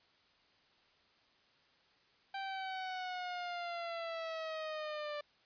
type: linear sweep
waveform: sawtooth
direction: down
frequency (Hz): 784 to 587.3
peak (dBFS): -35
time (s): 2.34-5.21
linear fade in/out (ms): 5
effects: white hiss -69 dBFS RMS until 5.45 s + resampled to 11025 Hz